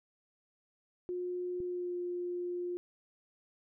sine tone with pitch glide, 358.6 to 353.9 Hz, F4 to F4, +46 to +23 cents, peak -34 dBFS, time 1.09-2.77 s, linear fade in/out 0 ms, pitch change -23 cents, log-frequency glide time 1.62-1.96 s
click, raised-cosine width 3 ms, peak -35 dBFS, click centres 1.603 s
effects none

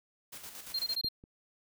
white noise with tremolo, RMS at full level -45 dBFS, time 0.32-0.96 s, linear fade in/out 10 ms, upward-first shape square, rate 8.7 Hz, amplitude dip 50%
triangle tone bursts, 4195 Hz, C8, 4 cents sharp, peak -29 dBFS, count 5, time 0.74-1.087 s, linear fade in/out 5 ms, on 51 ms, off 23 ms
clicks, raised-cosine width 3 ms, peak -29 / -39 dBFS, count 2, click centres 1.046 / 1.239 s
effects none

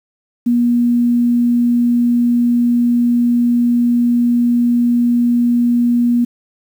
sine tone, 240 Hz, B3, 49 cents flat, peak -10 dBFS, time 0.46-6.25 s, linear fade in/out 10 ms, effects 7-bit

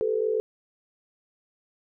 sine tone cluster, 391.6 / 438.4 / 500 Hz, G4 / A4 / B4, -2 / -6 / +21 cents, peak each -31 / -24 / -30 dBFS, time 0.01-0.4 s, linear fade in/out 0 ms, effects none

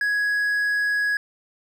triangle tone, 1668 Hz, G#6, 7 cents sharp, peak -18 dBFS, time 0.01-1.17 s, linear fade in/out 2 ms, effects none

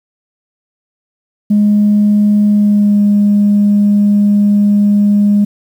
sine tone with pitch glide, 207.7 to 205.1 Hz, G#3 to G#3, 0 to -21 cents, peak -5 dBFS, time 1.5-5.45 s, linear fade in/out 10 ms, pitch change -21 cents, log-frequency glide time 2.47-3.01 s, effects tanh soft clip ceiling -3 dBFS + 7-bit

